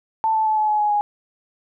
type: tone with pitch steps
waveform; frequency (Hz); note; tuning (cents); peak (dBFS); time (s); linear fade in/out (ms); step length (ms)
sine; 885 / 875.3 / 865.8 / 856.3 / 847 / 837.7 / 828.6; A5 / A5 / A5 / A5 / G#5 / G#5 / G#5; +10 / -9 / -28 / -47 / +34 / +15 / -4; -16; 0.24-1.01; 0; 110
effects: none